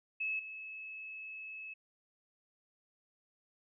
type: tone with level steps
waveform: sine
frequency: 2592 Hz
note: E7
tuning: 30 cents flat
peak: -33 / -43 dBFS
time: 0.2-1.74 s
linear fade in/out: 10 ms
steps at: 0.39 s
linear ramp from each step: 5 ms
effects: none